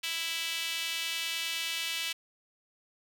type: tone with high-pass filter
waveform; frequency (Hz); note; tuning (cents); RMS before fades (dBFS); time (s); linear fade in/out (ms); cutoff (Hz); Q
sawtooth; 329.6; E4; 0; -34; 0.03-2.13; 10; 2800; 2.4
effects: none